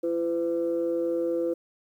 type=tone pair together; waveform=sine; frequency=338.1 / 506.6 Hz; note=E4 / B4; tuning=+44 / +44 cents; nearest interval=perfect fifth; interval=700 cents; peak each=-26 dBFS; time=0.03-1.54 s; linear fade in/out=10 ms; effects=tanh soft clip ceiling -18 dBFS + 10-bit